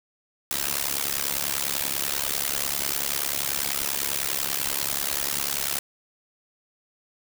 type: noise with amplitude modulation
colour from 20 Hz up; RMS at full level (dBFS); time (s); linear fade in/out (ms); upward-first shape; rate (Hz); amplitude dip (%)
white; -23; 0.51-5.79; 0; sine; 70.2; 100
effects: none